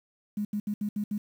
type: tone bursts at uneven times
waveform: sine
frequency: 207.7 Hz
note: G#3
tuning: in tune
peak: -27 dBFS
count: 6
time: 0.37-0.45 / 0.53-0.6 / 0.67-0.74 / 0.81-0.89 / 0.96-1.04 / 1.11-1.18 s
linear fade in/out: 5 ms
effects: 9-bit